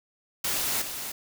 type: noise with echo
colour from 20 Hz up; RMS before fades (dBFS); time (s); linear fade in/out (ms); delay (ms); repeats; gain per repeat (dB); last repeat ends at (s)
white; -28; 0.44-0.82; 5; 300; 1; -7; 1.12
effects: none